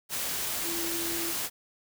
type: tone in noise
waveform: sine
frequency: 336.2 Hz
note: E4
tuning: 34 cents sharp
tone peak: -35 dBFS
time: 0.63-1.34 s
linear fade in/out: 50 ms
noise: white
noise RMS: -32 dBFS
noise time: 0.09-1.5 s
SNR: -6 dB
effects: none